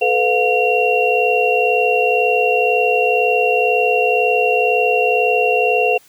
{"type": "tone cluster", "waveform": "sine", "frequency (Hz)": [436.4, 498.4, 713, 2746], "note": ["A4", "B4", "F5", "F7"], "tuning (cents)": [-14, 16, 36, -30], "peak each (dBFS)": -18, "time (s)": [0.01, 5.98], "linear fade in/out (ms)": 10, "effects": ["white hiss -50 dBFS RMS until 6.08 s"]}